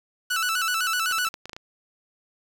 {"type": "tone with vibrato", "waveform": "sawtooth", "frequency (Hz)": 1396.9, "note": "F6", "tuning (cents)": 0, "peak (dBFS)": -19, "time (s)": [0.3, 1.29], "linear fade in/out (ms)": 10, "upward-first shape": "square", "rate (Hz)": 7.9, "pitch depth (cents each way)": 96}
{"type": "clicks", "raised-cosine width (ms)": 0.2, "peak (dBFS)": -20, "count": 8, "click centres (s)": [1.112, 1.182, 1.269, 1.341, 1.456, 1.495, 1.532, 1.565]}
{"effects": ["7-bit"]}